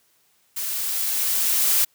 blue noise with level ramp, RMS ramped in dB -28 to -18 dBFS, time 0.56-1.85 s, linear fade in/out 10 ms, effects white hiss -63 dBFS RMS until 1.94 s + high-pass 80 Hz 12 dB/octave

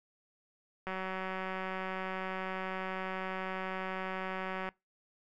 click train, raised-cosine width 0.5 ms, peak -23 dBFS, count 719, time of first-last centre 0.87-4.689 s, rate 188 Hz, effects noise-tail reverb RT60 0.2 s tail -23 dB re dry

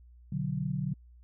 sine chord, B minor, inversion none, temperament equal, 123.47 / 146.83 / 185 Hz, B2 / D3 / F#3, 0 / 0 / 0 cents, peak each -37 / -32 / -34 dBFS, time 0.32-0.94 s, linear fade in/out 5 ms, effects added 60 Hz sine -52 dBFS peak until 1.23 s

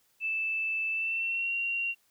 sine tone with pitch glide, 2637 to 2755 Hz, E7 to F7, 0 to -24 cents, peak -28 dBFS, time 0.2-1.95 s, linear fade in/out 50 ms, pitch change +76 cents, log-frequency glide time 0.91-1.54 s, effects white hiss -69 dBFS RMS until 2.1 s

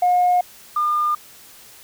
sine tone pair in turn, 718 / 1207.5 Hz, F5 / D6, +48 / +48 cents, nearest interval major sixth, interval 900 cents, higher second, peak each -12 / -16 dBFS, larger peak first, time 0.02-0.41 / 0.76-1.15 s, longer neither, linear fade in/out 5 ms, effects tanh soft clip ceiling -10 dBFS + white hiss -45 dBFS RMS until 1.83 s

